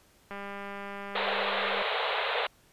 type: click train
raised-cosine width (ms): 0.5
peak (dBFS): -25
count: 303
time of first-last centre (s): 0.31-1.82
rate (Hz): 200
type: band-pass noise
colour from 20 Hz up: pink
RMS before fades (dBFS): -30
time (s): 1.15-2.47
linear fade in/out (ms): 5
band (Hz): 430 to 4000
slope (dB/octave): 96
effects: pink hiss -62 dBFS RMS until 2.72 s + resampled to 32000 Hz